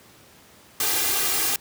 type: noise with comb filter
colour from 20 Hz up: white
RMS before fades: -23 dBFS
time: 0.8-1.56 s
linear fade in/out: 2 ms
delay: 2.5 ms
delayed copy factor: +0.85
effects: pink hiss -51 dBFS RMS until 1.6 s + high-pass 100 Hz 12 dB/octave